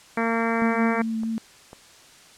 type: harmonic tone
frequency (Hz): 228.8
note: A#3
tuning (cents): -32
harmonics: 1 / 2 / 3 / 4 / 5 / 6 / 7 / 8 / 9 / 10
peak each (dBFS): -25 / -28 / -30 / -31 / -32 / -33 / -33 / -34 / -35 / -35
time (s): 0.17-1.02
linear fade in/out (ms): 5
type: tone with vibrato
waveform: sine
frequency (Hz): 223.9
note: A3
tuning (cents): +30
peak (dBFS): -24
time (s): 0.62-1.38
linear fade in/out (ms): 0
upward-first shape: sine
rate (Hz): 4.8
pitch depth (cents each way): 15
type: clicks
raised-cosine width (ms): 1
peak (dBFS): -27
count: 2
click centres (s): 1.234 / 1.731
effects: white hiss -50 dBFS RMS until 2.37 s + low-pass 8000 Hz 12 dB/octave